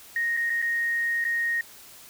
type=tone with dropouts; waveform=sine; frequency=1864.7 Hz; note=A#6; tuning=in tune; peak=-23 dBFS; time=0.16-1.61 s; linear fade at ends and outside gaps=2 ms; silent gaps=0.368-0.372 / 0.497-0.501 / 0.618-0.624 / 1.242-1.25 s; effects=white hiss -48 dBFS RMS until 2.09 s